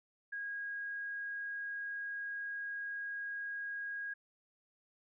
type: tone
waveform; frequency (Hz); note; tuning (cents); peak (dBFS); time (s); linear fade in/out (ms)
sine; 1639; G#6; -23; -38; 0.32-4.14; 10
effects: none